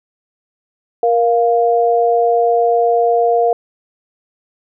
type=tone pair together; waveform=sine; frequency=470.2 / 698.5 Hz; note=A#4 / F5; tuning=+15 / 0 cents; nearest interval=perfect fifth; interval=685 cents; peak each=-13 / -13 dBFS; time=1.03-3.53 s; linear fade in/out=2 ms; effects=none